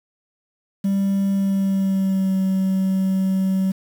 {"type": "tone with pitch glide", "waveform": "sine", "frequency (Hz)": [196.2, 190.39], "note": ["G3", "F#3"], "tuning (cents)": [2, 50], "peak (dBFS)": -14, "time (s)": [0.84, 3.72], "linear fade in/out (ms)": 10, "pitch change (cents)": -52, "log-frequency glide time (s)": [1.33, 2.35], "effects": ["tanh soft clip ceiling -16 dBFS", "7-bit"]}